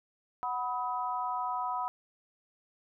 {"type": "chord", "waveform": "sine", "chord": "B major", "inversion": "second", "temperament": "equal with one note detuned", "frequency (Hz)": [740, 987.8, 1267.7], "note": ["F#5", "B5", "D#6"], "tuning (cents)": [0, 0, 32], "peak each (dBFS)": [-36, -33, -37], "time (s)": [0.43, 1.88], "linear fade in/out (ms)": 0, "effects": []}